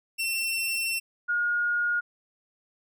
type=tone pair in turn; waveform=sawtooth / sine; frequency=2703 / 1431.9 Hz; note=E7 / F6; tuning=+43 / +43 cents; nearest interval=major seventh; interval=1100 cents; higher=first; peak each=-23 dBFS; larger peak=neither; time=0.18-1 / 1.28-2.01 s; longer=first; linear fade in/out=20 ms; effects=none